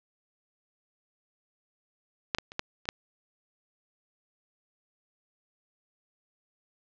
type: clicks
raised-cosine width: 0.2 ms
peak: -8 / -12 / -26 / -11 / -28 / -8 dBFS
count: 6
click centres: 2.348 / 2.385 / 2.519 / 2.594 / 2.855 / 2.889 s
effects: low-pass 5000 Hz 12 dB/octave